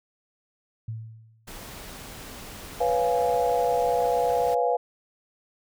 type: tone with exponential decay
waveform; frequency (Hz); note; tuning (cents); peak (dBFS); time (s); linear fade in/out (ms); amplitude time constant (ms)
sine; 111.6; A2; +25; -28; 0.88-1.57; 5; 150
type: noise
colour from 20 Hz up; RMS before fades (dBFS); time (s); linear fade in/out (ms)
pink; -41; 1.47-4.55; 10
type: chord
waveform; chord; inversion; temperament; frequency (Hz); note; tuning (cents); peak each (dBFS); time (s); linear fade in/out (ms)
sine; C# dominant seventh; third; equal; 493.9 / 554.4 / 698.5 / 830.6; B4 / C#5 / E#5 / G#5; 0 / 0 / 0 / 0; -24 / -30 / -25 / -28; 2.8-4.77; 10
effects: none